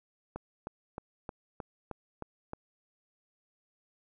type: click train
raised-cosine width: 1 ms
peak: -24 dBFS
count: 8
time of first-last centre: 0.36-2.534 s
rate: 3.22 Hz
effects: none